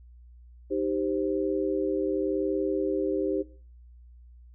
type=chord; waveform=sine; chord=C minor; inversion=first; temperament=equal; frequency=311.1 / 392 / 523.3 Hz; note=Eb4 / G4 / C5; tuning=0 / 0 / 0 cents; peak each=-30 / -28 / -32 dBFS; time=0.7-3.43 s; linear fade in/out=20 ms; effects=noise-tail reverb RT60 0.4 s tail -17 dB re dry + added 60 Hz sine -48 dBFS peak until 4.54 s